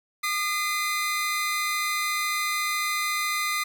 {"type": "tone pair together", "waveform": "sawtooth", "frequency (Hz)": [1218, 2048], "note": ["D#6", "C7"], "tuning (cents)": [-37, -38], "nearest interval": "major sixth", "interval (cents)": 899, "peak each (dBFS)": -24, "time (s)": [0.23, 3.64], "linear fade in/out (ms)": 10, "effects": ["10-bit"]}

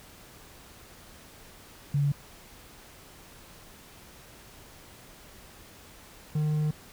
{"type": "tone pair in turn", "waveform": ["sine", "triangle"], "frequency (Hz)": [142.7, 152.15], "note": ["D3", "D#3"], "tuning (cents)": [-49, -38], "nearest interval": "minor second", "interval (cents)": 111, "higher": "second", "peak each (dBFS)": [-22, -22], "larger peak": "neither", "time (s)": [[1.94, 2.12], [6.35, 6.71]], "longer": "second", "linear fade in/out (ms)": 5, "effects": ["pink hiss -51 dBFS RMS until 6.92 s"]}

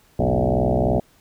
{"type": "tone with frequency modulation", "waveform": "sine", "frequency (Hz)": 242.4, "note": "B3", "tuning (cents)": -32, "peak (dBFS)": -16, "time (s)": [0.19, 1], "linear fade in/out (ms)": 5, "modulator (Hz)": 63.2, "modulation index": 7.4, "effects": ["pink hiss -57 dBFS RMS until 1.2 s"]}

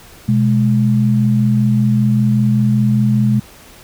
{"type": "tone pair together", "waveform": "sine", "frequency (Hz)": [124.87, 210], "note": ["B2", "G#3"], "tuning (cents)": [20, 19], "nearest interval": "major sixth", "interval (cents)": 899, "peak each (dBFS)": -13, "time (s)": [0.28, 3.4], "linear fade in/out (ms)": 10, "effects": ["pink hiss -41 dBFS RMS until 3.83 s"]}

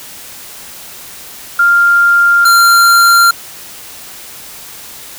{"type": "tone pair in turn", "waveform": ["sine", "square"], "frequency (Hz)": [1396.9, 1384], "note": ["F6", "F6"], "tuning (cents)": [0, -16], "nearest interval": "unison", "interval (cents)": 16, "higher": "first", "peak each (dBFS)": -5, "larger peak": "neither", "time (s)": [[1.59, 2.45], [2.45, 3.31]], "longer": "neither", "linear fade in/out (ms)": 5, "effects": ["white hiss -31 dBFS RMS until 5.18 s"]}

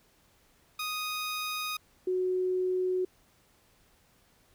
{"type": "tone pair in turn", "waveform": ["15% pulse", "sine"], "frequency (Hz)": [1244.5, 368.3], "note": ["D#6", "F#4"], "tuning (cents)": [0, -8], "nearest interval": "octave + major sixth", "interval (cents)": 2108, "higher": "first", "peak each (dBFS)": -26, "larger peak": "neither", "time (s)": [[0.79, 1.77], [2.07, 3.05]], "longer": "neither", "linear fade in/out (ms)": 5, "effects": ["pink hiss -65 dBFS RMS until 4.54 s"]}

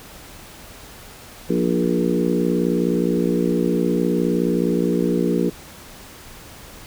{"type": "harmonic tone with a mistuned harmonic", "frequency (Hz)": 59.4, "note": "A#1", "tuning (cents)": 33, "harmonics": [3, 4, 5, 6, 7, 8], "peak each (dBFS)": [-22, -23, -24, -25, -25, -26], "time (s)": [1.49, 5.5], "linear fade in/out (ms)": 10, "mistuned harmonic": 6, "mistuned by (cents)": -25, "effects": ["pink hiss -41 dBFS RMS until 6.86 s"]}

